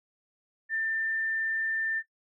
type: tone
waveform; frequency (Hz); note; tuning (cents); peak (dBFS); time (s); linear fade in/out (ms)
sine; 1789; A6; +28; -27; 0.69-2.03; 50
effects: noise-tail reverb RT60 0.1 s tail -19 dB re dry